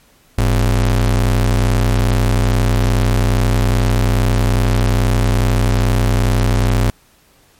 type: ring-modulated tone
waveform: square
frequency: 77.1 Hz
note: D#2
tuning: 15 cents flat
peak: -9 dBFS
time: 0.38-6.9 s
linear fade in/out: 0 ms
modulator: 31.2 Hz
effects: pink hiss -52 dBFS RMS until 7.59 s + MP3 64 kbps